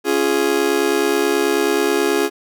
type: chord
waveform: 40% pulse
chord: Db major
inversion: none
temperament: just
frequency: 277.2 / 346.5 / 415.8 Hz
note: Db4 / F4 / Ab4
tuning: 0 / -14 / +2 cents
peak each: -22 / -19 / -17 dBFS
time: 0.04-2.3 s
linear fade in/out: 50 ms
effects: none